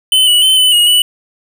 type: tone with pitch steps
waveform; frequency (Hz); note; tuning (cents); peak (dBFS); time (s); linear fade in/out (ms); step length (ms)
square; 3043 / 2944 / 3065 / 3014 / 2884 / 2960; F#7 / F#7 / G7 / F#7 / F#7 / F#7; +48 / -9 / -40 / +31 / -45 / 0; -7; 0.12-1.02; 2; 150
effects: none